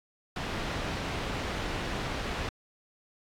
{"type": "low-pass noise", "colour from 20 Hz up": "pink", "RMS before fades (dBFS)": -34, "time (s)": [0.36, 2.49], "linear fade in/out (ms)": 2, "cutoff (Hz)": 3700, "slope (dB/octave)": 12, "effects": ["AAC 64 kbps"]}